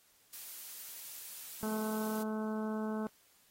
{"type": "noise", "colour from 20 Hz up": "blue", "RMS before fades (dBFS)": -46, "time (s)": [0.33, 2.23], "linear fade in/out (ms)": 5}
{"type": "harmonic tone", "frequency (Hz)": 216.5, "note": "A3", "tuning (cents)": -28, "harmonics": [1, 2, 3, 4, 5, 6, 7], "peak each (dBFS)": [-35, -41, -45, -47, -49, -51, -52], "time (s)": [1.63, 3.07], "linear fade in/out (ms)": 0}
{"effects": ["white hiss -67 dBFS RMS until 3.5 s", "AAC 48 kbps"]}